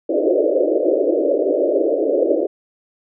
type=band-pass noise; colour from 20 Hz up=white; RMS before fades=-17 dBFS; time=0.09-2.47 s; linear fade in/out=10 ms; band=290 to 620 Hz; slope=96 dB/octave; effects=none